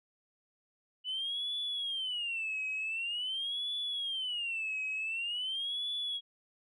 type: tone with vibrato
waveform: sine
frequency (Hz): 2960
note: F#7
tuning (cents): 0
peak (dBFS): -32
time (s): 1.04-6.21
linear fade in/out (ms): 50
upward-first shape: sine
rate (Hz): 0.46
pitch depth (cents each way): 260
effects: tanh soft clip ceiling -29 dBFS